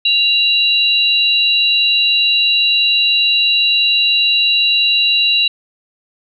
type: tone pair together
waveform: sine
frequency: 2786 / 3929 Hz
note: F7 / B7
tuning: -5 / -10 cents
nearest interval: tritone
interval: 595 cents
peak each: -13 dBFS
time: 0.05-5.48 s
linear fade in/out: 5 ms
effects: none